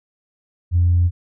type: tone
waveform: sine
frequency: 87.31 Hz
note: F2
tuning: in tune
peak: -11 dBFS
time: 0.71-1.11 s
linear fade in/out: 50 ms
effects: tanh soft clip ceiling -8 dBFS